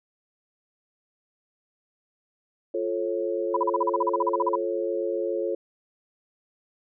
sine chord, F augmented, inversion none, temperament just, 349.2 / 436.5 / 545.7 Hz, F4 / A4 / C#5, 0 / -14 / -27 cents, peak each -29 dBFS, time 2.74-5.55 s, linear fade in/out 5 ms
sine tone bursts, 987.8 Hz, B5, in tune, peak -20 dBFS, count 16, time 3.54-4.557 s, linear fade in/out 5 ms, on 27 ms, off 39 ms
effects none

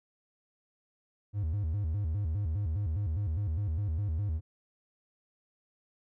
triangle tone with vibrato, 90 Hz, F#2, 47 cents flat, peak -26 dBFS, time 1.33-4.41 s, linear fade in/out 50 ms, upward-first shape square, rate 4.9 Hz, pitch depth 230 cents each way, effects tanh soft clip ceiling -22 dBFS

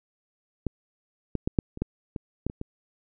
clicks, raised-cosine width 3 ms, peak -14 / -14 / -12 / -7 / -25 / -13 / -19 / -13 / -23 / -20 dBFS, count 10, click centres 0.667 / 1.353 / 1.475 / 1.588 / 1.774 / 1.82 / 2.162 / 2.466 / 2.499 / 2.614 s, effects none

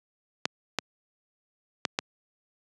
clicks, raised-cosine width 0.2 ms, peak -7 dBFS, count 4, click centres 0.455 / 0.787 / 1.852 / 1.989 s, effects high-pass 150 Hz 12 dB/octave + resampled to 22050 Hz

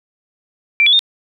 sine tone with pitch steps, 2351 / 3403 / 3651 Hz, D7 / G#7 / A#7, +1 / +41 / -37 cents, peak -8 dBFS, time 0.8-0.992 s, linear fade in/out 0 ms, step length 64 ms, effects none

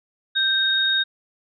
sine tone pair together, 1568 / 3729 Hz, G6 / A#7, 0 / 0 cents, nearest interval octave + minor third, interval 1500 cents, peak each -22 / -19 dBFS, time 0.35-1.04 s, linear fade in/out 20 ms, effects none

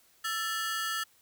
sawtooth ring-modulated tone, 1545 Hz, G6, 26 cents flat, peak -24 dBFS, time 0.24-1.04 s, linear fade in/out 10 ms, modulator 213 Hz, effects white hiss -64 dBFS RMS until 1.21 s

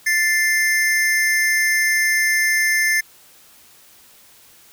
square tone pair together, 1760 / 2093 Hz, A6 / C7, 0 / 0 cents, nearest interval minor third, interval 300 cents, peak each -19 dBFS, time 0.06-3.01 s, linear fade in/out 10 ms, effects white hiss -49 dBFS RMS until 4.72 s

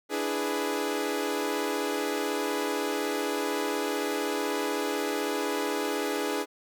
sawtooth chord, E dominant seventh, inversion third, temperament equal, 293.7 / 329.6 / 415.3 / 493.9 Hz, D4 / E4 / G#4 / B4, 0 / 0 / 0 / 0 cents, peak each -29 / -32 / -27 / -31 dBFS, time 0.09-6.46 s, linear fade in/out 50 ms, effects none

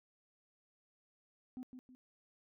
sine tone with echo, 253.9 Hz, B3, 48 cents sharp, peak -40 dBFS, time 1.57-1.63 s, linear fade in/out 0 ms, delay 160 ms, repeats 2, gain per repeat -8 dB, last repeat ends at 1.95 s, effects tanh soft clip ceiling -41 dBFS

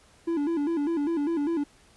triangle tone with vibrato, 311.1 Hz, D#4, in tune, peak -22 dBFS, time 0.27-1.64 s, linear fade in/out 10 ms, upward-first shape square, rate 5 Hz, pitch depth 130 cents each way, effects pink hiss -58 dBFS RMS until 1.96 s + resampled to 24000 Hz

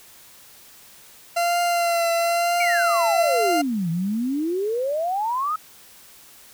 40% pulse tone with vibrato, 686 Hz, F5, 31 cents flat, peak -18 dBFS, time 1.36-3.62 s, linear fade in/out 10 ms, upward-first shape triangle, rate 1 Hz, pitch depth 33 cents each way
sine exponential two-way sweep, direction down then up, 2355 to 160.8 to 1300 Hz, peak -21 dBFS, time 2.6-5.56 s, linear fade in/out 5 ms, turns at 3.9 s
effects white hiss -48 dBFS RMS until 6.53 s

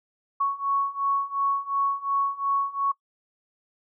sine beating tone pair, 1108.7 / 1111.5 Hz, C#6 / C#6, 0 / +4 cents, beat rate 2.8 Hz, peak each -27 / -25 dBFS, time 0.4-2.92 s, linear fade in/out 10 ms, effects noise-tail reverb RT60 0.1 s tail -22 dB re dry

